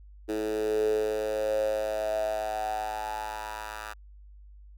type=tone with high-pass filter sweep; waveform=10% pulse; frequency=107.6 Hz; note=A2; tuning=38 cents flat; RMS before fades=-30 dBFS; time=0.28-3.94 s; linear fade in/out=20 ms; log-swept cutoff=360 to 1100 Hz; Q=9.5; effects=added 50 Hz sine -47 dBFS peak until 4.77 s